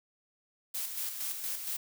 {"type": "noise with tremolo", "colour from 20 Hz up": "blue", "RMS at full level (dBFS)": -35, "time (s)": [0.74, 1.77], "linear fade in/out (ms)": 10, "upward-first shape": "square", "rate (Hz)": 4.3, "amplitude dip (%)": 45, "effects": []}